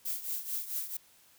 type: noise with tremolo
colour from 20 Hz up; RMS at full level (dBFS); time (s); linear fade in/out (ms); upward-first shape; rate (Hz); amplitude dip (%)
violet; -33; 0.05-0.97; 5; triangle; 4.5; 80
effects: white hiss -62 dBFS RMS until 1.38 s